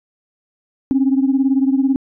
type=beating tone pair; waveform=sine; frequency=264.8 / 282.8 Hz; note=C4 / C#4; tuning=+21 / +35 cents; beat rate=18 Hz; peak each=-13 / -17 dBFS; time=0.91-1.96 s; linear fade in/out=0 ms; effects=tanh soft clip ceiling -6 dBFS